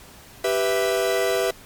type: chord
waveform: 45% pulse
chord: E minor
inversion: first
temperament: equal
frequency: 392 / 493.9 / 659.3 Hz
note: G4 / B4 / E5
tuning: 0 / 0 / 0 cents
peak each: -24 dBFS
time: 0.44-1.51 s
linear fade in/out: 5 ms
effects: pink hiss -46 dBFS RMS until 1.65 s + MP3 96 kbps